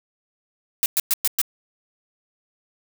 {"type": "noise bursts", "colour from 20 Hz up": "blue", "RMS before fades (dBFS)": -19, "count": 5, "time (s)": [0.83, 1.415], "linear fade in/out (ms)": 0, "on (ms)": 29, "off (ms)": 110, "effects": []}